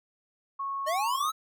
sine tone, 1100 Hz, C#6, 14 cents flat, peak -30 dBFS, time 0.59-1.3 s, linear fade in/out 10 ms
square linear sweep, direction up, 587.3 to 1318.5 Hz, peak -28 dBFS, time 0.86-1.32 s, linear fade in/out 20 ms
effects none

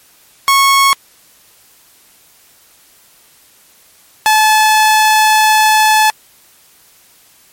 sawtooth tone pair in turn, 1100 / 864 Hz, C#6 / A5, -14 / -32 cents, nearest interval major third, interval 418 cents, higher first, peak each -3 dBFS, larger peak neither, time 0.48-0.93 / 4.26-6.1 s, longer second, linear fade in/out 0 ms, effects white hiss -47 dBFS RMS until 7.52 s + MP3 64 kbps

